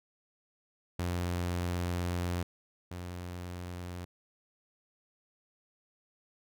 sawtooth tone pair in turn, 88.1 / 88.82 Hz, F2 / F2, +16 / +30 cents, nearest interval unison, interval 14 cents, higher second, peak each -27 / -35 dBFS, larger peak first, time 0.99-2.43 / 2.91-4.05 s, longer first, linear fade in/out 5 ms, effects none

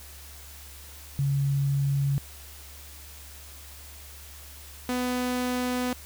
sine / sawtooth tone pair in turn, 139.3 / 249.4 Hz, C#3 / B3, +9 / +17 cents, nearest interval minor seventh, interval 1008 cents, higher second, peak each -22 dBFS, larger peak neither, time 1.19-2.18 / 4.89-5.93 s, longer second, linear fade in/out 0 ms, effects added 71 Hz sine -46 dBFS peak until 6.05 s + white hiss -47 dBFS RMS until 6.05 s

